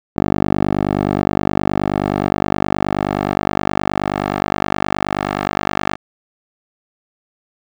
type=tone with band-pass filter sweep; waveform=10% pulse; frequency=49.53 Hz; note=G1; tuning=19 cents sharp; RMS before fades=-19 dBFS; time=0.16-5.96 s; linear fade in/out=20 ms; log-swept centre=390 to 1200 Hz; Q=0.72; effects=none